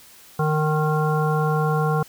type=harmonic tone; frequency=153.9 Hz; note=D#3; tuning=19 cents flat; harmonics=1 / 3 / 5 / 7 / 9; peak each=-20 / -25 / -27 / -28 / -30 dBFS; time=0.39-2.03 s; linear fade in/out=5 ms; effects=white hiss -48 dBFS RMS until 2.08 s